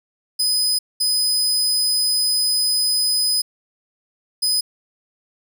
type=tone bursts at uneven times; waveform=sawtooth; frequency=5010 Hz; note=D#8; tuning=11 cents sharp; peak=-14 dBFS; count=3; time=0.39-0.79 / 1-3.42 / 4.42-4.61 s; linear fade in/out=10 ms; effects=none